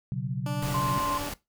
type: chord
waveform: sine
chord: B suspended second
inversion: none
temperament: equal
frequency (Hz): 123.47 / 138.59 / 185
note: B2 / C#3 / F#3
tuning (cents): 0 / 0 / 0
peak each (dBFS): -33 / -31 / -34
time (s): 0.12-0.98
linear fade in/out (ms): 0
type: tone with pitch glide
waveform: 15% pulse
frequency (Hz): 292.7 to 289.2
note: D4 to D4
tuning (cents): -6 to -27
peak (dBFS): -27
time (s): 0.46-1.29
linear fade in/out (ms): 2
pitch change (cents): -21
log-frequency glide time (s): 0.67-0.87
type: noise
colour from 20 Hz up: pink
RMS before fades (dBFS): -36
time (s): 0.62-1.34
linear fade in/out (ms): 5
type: tone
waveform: sine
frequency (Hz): 1046.5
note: C6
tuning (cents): 0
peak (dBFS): -27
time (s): 0.74-1.18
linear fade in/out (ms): 5
effects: noise-tail reverb RT60 0.2 s tail -19 dB re dry